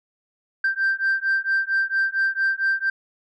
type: beating tone pair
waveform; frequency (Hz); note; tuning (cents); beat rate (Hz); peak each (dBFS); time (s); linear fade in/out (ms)
sine; 1568 / 1572.4; G6 / G6; 0 / +5; 4.4; -21; 0.64-2.9; 5
effects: tanh soft clip ceiling -15 dBFS